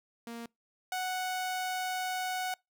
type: tone pair in turn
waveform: sawtooth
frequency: 233.1 / 740 Hz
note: A#3 / F#5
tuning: 0 / 0 cents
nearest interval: octave + minor sixth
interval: 2000 cents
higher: second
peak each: -36 / -28 dBFS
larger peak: second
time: 0.27-0.46 / 0.92-2.54 s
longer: second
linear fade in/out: 2 ms
effects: noise-tail reverb RT60 0.2 s tail -26 dB re dry